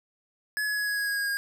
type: tone with pitch steps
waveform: square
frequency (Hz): 1700 / 1689.2 / 1678.5 / 1667.9 / 1657.3 / 1646.8 / 1636.4 / 1626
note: G#6 / G#6 / G#6 / G#6 / G#6 / G#6 / G#6 / G#6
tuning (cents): +40 / +29 / +18 / +7 / -4 / -15 / -26 / -37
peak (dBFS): -27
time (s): 0.57-1.37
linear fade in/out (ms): 0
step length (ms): 100
effects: none